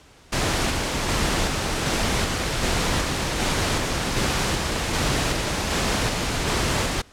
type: noise with tremolo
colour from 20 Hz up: pink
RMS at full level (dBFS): -22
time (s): 0.32-7.02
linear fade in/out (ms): 10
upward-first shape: square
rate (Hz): 1.3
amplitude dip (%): 25
effects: pink hiss -51 dBFS RMS until 7.12 s + low-pass 8000 Hz 12 dB/octave